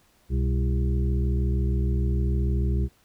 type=harmonic tone with a mistuned harmonic; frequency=66.5 Hz; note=C2; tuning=29 cents sharp; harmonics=1 / 2 / 3 / 5 / 6; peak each=-22 / -28 / -32 / -36 / -38 dBFS; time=0.29-2.89 s; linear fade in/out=50 ms; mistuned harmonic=2; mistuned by=-97 cents; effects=pink hiss -62 dBFS RMS until 3.04 s